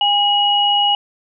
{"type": "tone pair together", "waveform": "sine", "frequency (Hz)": [815, 2904], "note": ["G#5", "F#7"], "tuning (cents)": [-33, -33], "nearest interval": "octave + minor seventh", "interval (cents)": 2200, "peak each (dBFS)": [-16, -14], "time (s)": [0.01, 0.95], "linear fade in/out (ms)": 2, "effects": []}